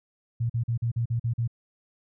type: tone bursts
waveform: sine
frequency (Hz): 117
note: A#2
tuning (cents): +7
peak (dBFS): -23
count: 8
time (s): 0.4-1.477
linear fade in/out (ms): 10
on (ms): 97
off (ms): 43
effects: none